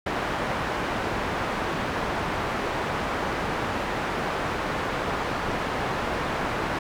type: low-pass noise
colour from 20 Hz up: white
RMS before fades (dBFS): -28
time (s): 0.06-6.79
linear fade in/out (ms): 5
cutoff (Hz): 1300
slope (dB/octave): 12
effects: none